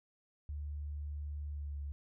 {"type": "tone with pitch glide", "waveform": "sine", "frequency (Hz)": [73.42, 71.58], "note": ["D2", "D2"], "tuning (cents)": [0, -44], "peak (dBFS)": -38, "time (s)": [0.49, 1.92], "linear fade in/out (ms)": 0, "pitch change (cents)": -44, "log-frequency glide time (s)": [1.49, 1.8], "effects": []}